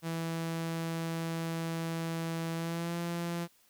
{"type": "tone with pitch glide", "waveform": "sawtooth", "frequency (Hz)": [164.81, 170.92], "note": ["E3", "F3"], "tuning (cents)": [0, -37], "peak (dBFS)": -29, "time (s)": [0.02, 3.48], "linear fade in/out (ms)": 50, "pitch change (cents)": 63, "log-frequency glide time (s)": [2.54, 2.96], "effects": ["white hiss -66 dBFS RMS until 3.69 s"]}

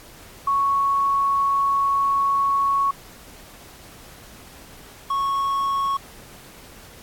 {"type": "tone pair in turn", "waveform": ["sine", "triangle"], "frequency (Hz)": [1108.7, 1102.8], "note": ["C#6", "C#6"], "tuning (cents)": [0, -9], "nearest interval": "unison", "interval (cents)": 9, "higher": "first", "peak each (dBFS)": [-17, -18], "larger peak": "first", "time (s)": [[0.47, 2.91], [5.1, 5.97]], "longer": "first", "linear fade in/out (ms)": 5, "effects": ["pink hiss -45 dBFS RMS until 7.02 s", "AAC 64 kbps"]}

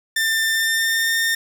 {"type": "tone with pitch glide", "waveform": "sawtooth", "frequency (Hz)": [1791, 1819.2], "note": ["A6", "A#6"], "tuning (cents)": [30, -43], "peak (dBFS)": -14, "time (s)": [0.16, 1.35], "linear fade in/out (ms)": 5, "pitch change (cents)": 27, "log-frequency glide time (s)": [0.5, 1.16], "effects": ["7-bit"]}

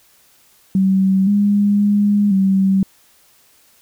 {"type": "tone with pitch steps", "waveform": "sine", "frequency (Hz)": [191.3, 203.8, 205, 192.6], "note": ["G3", "G#3", "G#3", "G3"], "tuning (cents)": [-42, -32, -22, -30], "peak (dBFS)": -11, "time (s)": [0.75, 2.83], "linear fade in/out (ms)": 2, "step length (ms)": 520, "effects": ["white hiss -53 dBFS RMS until 3.81 s"]}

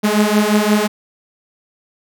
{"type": "beating tone pair", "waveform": "sawtooth", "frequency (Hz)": [207.7, 213.4], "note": ["G#3", "G#3"], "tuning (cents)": [0, 47], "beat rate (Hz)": 5.7, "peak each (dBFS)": -11, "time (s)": [0.03, 0.88], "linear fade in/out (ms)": 20, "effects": []}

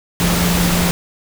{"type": "tone in noise", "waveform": "sine", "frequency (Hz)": 174.61, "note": "F3", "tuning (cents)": 0, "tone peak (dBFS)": -16, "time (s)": [0.2, 0.91], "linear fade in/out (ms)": 0, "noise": "pink", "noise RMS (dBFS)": -18, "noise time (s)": [0.2, 0.91], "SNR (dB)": -1, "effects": []}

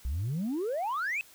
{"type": "exponential sweep", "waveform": "sine", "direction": "up", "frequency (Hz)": [58.27, 2649], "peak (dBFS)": -27, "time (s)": [0.05, 1.21], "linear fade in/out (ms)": 0, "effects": ["tanh soft clip ceiling -27 dBFS", "white hiss -56 dBFS RMS until 1.34 s"]}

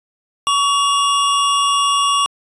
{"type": "tone pair together", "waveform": "square", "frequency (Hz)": [1129.3, 2826], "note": ["C#6", "F7"], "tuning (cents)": [32, 20], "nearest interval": "octave + major third", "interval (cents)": 1588, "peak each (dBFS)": [-15, -20], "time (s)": [0.47, 2.26], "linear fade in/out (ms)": 0, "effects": ["resampled to 24000 Hz"]}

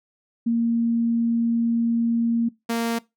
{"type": "tone pair in turn", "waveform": ["sine", "sawtooth"], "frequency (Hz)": [232.2, 231.3], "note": ["A#3", "A#3"], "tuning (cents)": [-7, -13], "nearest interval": "unison", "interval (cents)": 6, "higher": "first", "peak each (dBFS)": -18, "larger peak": "neither", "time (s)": [[0.46, 2.49], [2.69, 2.99]], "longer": "first", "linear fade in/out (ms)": 10, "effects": ["noise-tail reverb RT60 0.2 s tail -21 dB re dry"]}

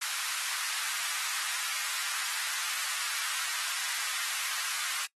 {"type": "high-pass noise", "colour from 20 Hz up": "pink", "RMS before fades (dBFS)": -34, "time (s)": [0.01, 5.06], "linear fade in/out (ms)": 10, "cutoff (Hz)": 1200, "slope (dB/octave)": 24, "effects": ["noise-tail reverb RT60 0.1 s tail -21 dB re dry", "AAC 32 kbps"]}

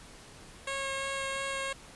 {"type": "tone with vibrato", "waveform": "10% pulse", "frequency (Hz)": 544, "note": "C#5", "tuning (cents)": -33, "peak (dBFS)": -24, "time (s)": [0.67, 1.73], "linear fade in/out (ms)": 5, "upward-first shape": "sine", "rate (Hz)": 2.9, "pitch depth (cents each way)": 9, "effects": ["pink hiss -51 dBFS RMS until 1.95 s", "resampled to 24000 Hz"]}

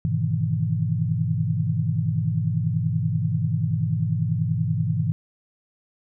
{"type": "chord", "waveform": "sine", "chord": "E major seventh", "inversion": "first", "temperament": "just", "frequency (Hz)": [103.01, 123.61, 154.51, 164.81], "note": ["G#2", "B2", "D#3", "E3"], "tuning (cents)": [-14, 2, -12, 0], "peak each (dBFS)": -26, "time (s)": [0.05, 5.12], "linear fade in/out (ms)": 0, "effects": []}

